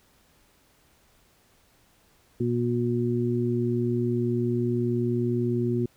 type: harmonic tone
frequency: 120.1 Hz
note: B2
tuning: 48 cents flat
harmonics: 1 / 2 / 3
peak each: -27 / -27 / -27 dBFS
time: 2.4-5.86 s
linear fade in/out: 5 ms
effects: pink hiss -62 dBFS RMS until 5.96 s